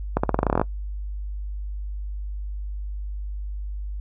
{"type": "accelerating click train", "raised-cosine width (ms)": 1, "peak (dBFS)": -5, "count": 13, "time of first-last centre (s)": [0.17, 0.615], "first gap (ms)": 65, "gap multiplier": 0.89, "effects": ["noise-tail reverb RT60 0.1 s tail -21 dB re dry", "added 50 Hz sine -28 dBFS peak until 4 s"]}